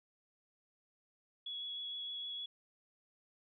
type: tone with vibrato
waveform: sine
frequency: 3367 Hz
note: G#7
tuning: 23 cents sharp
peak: -40 dBFS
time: 1.46-2.46 s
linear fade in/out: 5 ms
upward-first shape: sine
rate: 6.5 Hz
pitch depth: 9 cents each way
effects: none